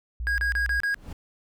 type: tone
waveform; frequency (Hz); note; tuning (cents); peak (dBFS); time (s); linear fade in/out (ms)
sine; 59.3; A#1; +30; -28; 0.2-0.8; 0
type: tone bursts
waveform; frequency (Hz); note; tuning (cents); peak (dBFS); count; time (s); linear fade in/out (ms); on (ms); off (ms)
triangle; 1639; G#6; -23; -21; 5; 0.27-0.944; 0; 110; 31
type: noise with exponential growth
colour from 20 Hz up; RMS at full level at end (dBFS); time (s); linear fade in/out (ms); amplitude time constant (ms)
brown; -31; 0.81-1.13; 5; 68
effects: none